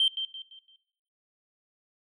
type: tone with echo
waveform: sine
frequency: 3136 Hz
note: G7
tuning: in tune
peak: -19 dBFS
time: 0-0.08 s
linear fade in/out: 2 ms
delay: 170 ms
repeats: 4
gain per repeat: -9 dB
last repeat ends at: 0.76 s
effects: noise-tail reverb RT60 0.8 s tail -22 dB re dry + tanh soft clip ceiling -16 dBFS